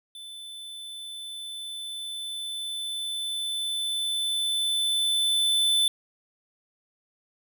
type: tone with level ramp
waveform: square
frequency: 3517 Hz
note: A7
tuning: 1 cent flat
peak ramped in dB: -40 to -20 dBFS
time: 0.15-5.88 s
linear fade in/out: 2 ms
effects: none